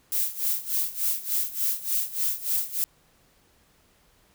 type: noise with tremolo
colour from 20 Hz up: violet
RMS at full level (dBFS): -24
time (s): 0.12-2.84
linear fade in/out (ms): 0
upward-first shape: sine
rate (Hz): 3.4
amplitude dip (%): 85
effects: pink hiss -62 dBFS RMS until 4.34 s